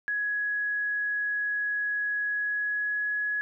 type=tone with pitch glide; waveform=sine; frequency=1674 to 1683.7 Hz; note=G#6 to G#6; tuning=+13 to +23 cents; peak=-26 dBFS; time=0.08-3.41 s; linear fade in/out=0 ms; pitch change=+10 cents; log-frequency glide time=2.26-3.12 s; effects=none